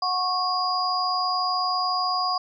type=tone cluster; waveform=sine; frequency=732 / 1098 / 4880 Hz; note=F#5 / C#6 / D#8; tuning=-19 / -17 / -34 cents; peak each=-27 / -25 / -27 dBFS; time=0.02-2.38 s; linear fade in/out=5 ms; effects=none